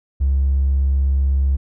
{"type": "tone", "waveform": "triangle", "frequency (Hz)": 68, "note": "C#2", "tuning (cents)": -33, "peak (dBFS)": -10, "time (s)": [0.2, 1.57], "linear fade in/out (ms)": 20, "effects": ["tanh soft clip ceiling -11 dBFS"]}